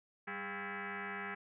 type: tone with frequency modulation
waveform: sine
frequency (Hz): 196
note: G3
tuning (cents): 0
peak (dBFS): -39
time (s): 0.27-1.35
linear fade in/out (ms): 10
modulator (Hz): 301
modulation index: 6.9
effects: none